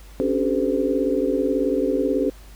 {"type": "tone cluster", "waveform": "sine", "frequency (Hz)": [270.2, 288.5, 382.6, 434.4, 509], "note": ["C#4", "D4", "G4", "A4", "C5"], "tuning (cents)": [-44, -31, -42, -22, -48], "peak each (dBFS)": -25, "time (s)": [0.2, 2.3], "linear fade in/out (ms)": 0, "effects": ["added 50 Hz sine -41 dBFS peak until 2.55 s", "pink hiss -50 dBFS RMS until 2.55 s"]}